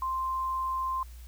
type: tone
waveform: sine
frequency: 1046.5 Hz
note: C6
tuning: in tune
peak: -28 dBFS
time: 0.02-1.03 s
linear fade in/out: 2 ms
effects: added 60 Hz sine -43 dBFS peak until 1.27 s + white hiss -58 dBFS RMS until 1.27 s